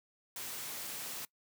white noise, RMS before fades -42 dBFS, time 0.36-1.25 s, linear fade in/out 2 ms, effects noise-tail reverb RT60 0.1 s tail -22 dB re dry + high-pass 100 Hz 12 dB/octave

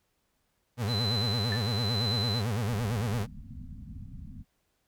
35% pulse tone with vibrato, 110 Hz, A2, in tune, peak -26 dBFS, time 0.77-3.27 s, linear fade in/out 50 ms, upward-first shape sine, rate 8.9 Hz, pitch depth 210 cents each way
sine tone with tremolo, 4035 Hz, B7, 36 cents sharp, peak -29 dBFS, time 0.87-2.43 s, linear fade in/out 50 ms, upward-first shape triangle, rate 1 Hz, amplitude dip 50%
sine tone with exponential decay, 1760 Hz, A6, in tune, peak -30 dBFS, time 1.52-1.69 s, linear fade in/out 2 ms, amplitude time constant 35 ms
pink low-pass noise, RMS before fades -43 dBFS, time 2.66-4.45 s, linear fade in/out 50 ms, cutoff 260 Hz, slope 96 dB/octave
effects pink hiss -75 dBFS RMS until 4.87 s

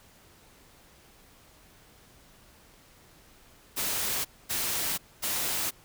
white noise bursts, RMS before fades -30 dBFS, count 3, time 3.76-5.71 s, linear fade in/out 20 ms, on 490 ms, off 240 ms, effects pink hiss -57 dBFS RMS until 5.84 s

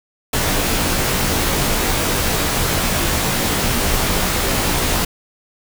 pink noise with comb filter, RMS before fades -18 dBFS, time 0.33-5.05 s, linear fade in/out 5 ms, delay 19 ms, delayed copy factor -0.75, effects none

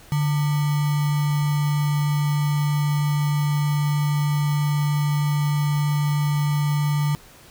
sine tone with sample-and-hold, 146.83 Hz, D3, in tune, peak -18 dBFS, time 0.12-7.15 s, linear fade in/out 0 ms, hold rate 1050 Hz, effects pink hiss -48 dBFS RMS until 7.5 s

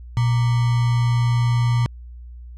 sine tone with sample-and-hold, 120 Hz, B2, 49 cents flat, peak -15 dBFS, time 0.17-1.86 s, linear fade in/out 0 ms, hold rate 1050 Hz, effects added 60 Hz sine -35 dBFS peak until 2.57 s + low-pass 6000 Hz 12 dB/octave

